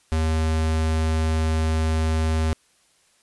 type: tone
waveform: square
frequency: 79.5 Hz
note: D#2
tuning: 38 cents sharp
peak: -20 dBFS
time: 0.12-2.53 s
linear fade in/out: 0 ms
effects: white hiss -61 dBFS RMS until 3.22 s + resampled to 24000 Hz